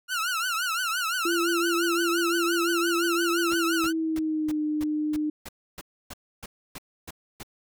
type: tone with vibrato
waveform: sawtooth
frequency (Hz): 1398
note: F6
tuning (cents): +1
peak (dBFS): -22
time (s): 0.08-3.93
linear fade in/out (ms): 50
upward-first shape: triangle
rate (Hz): 5.8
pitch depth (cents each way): 170
type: tone with pitch glide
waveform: sine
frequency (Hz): 340.5 to 303.4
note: F4 to D#4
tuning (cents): -44 to -44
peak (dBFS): -24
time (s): 1.25-5.3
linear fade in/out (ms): 5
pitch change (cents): -200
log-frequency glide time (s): 3.43-4.6
type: noise bursts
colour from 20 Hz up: pink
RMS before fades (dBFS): -39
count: 13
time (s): 3.51-7.432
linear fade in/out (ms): 5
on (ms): 34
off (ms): 290
effects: none